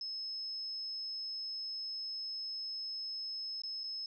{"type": "tone with dropouts", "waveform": "sine", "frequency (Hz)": 5190, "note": "E8", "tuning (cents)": -28, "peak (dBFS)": -38, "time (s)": [0.01, 4.06], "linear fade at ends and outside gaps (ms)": 2, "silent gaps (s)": [[3.619, 3.635], [3.835, 3.839]], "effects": []}